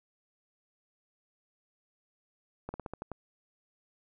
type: slowing click train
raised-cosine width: 1 ms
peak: -24 dBFS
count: 7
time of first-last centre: 2.69-3.117 s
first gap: 50 ms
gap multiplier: 1.14
effects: none